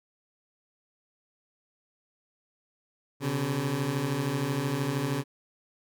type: beating tone pair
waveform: 20% pulse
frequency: 128.9 / 141.9 Hz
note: C3 / C#3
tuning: -26 / +41 cents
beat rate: 13 Hz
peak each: -27 / -24 dBFS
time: 3.2-5.24 s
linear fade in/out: 50 ms
effects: none